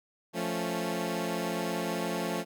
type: chord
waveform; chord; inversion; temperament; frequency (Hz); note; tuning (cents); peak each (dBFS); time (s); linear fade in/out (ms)
15% pulse; F augmented; none; equal; 174.61 / 220 / 277.2; F3 / A3 / C#4; 0 / 0 / 0; -27 / -28 / -31; 0.33-2.45; 50
effects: none